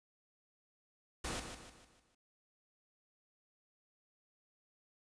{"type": "noise with echo", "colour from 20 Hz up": "pink", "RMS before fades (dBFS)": -40, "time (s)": [1.24, 1.4], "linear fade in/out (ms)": 5, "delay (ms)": 150, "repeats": 5, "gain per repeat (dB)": -7, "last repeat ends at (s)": 2.15, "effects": ["resampled to 22050 Hz"]}